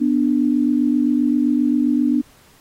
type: tone pair together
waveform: sine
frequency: 246.9 / 294.5 Hz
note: B3 / D4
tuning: 0 / +5 cents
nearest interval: minor third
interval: 305 cents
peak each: -17 dBFS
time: 0-2.22 s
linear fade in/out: 20 ms
effects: pink hiss -52 dBFS RMS until 2.6 s + AAC 48 kbps